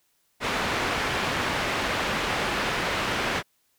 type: low-pass noise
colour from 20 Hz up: white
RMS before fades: -27 dBFS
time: 0.4-3.43 s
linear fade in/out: 50 ms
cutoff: 2200 Hz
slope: 12 dB/octave
effects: white hiss -69 dBFS RMS until 3.78 s